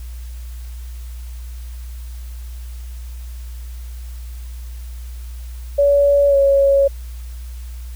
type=tone with pitch glide; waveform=sine; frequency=568 to 554.1 Hz; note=C#5 to C#5; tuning=+42 to -1 cents; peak=-10 dBFS; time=5.78-6.88 s; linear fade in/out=10 ms; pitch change=-43 cents; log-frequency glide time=6.28-6.36 s; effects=added 60 Hz sine -28 dBFS peak until 7.95 s + white hiss -47 dBFS RMS until 7.95 s